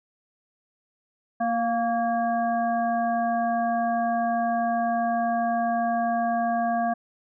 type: harmonic tone with a mistuned harmonic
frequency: 233.1 Hz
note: A#3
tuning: in tune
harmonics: 1 / 3 / 5 / 7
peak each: -28 / -23 / -35 / -35 dBFS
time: 1.4-6.94 s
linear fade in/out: 10 ms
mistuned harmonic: 5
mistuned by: -32 cents
effects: none